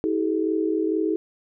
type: tone cluster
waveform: sine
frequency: 321.1 / 385.8 / 427.8 Hz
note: E4 / G4 / A4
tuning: -45 / -28 / -49 cents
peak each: -23 / -27 / -26 dBFS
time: 0.04-1.16 s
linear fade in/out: 0 ms
effects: none